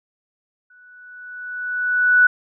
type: tone with exponential growth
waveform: sine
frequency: 1480 Hz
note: F#6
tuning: in tune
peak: -8 dBFS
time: 0.7-2.27 s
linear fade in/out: 5 ms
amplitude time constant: 340 ms
effects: none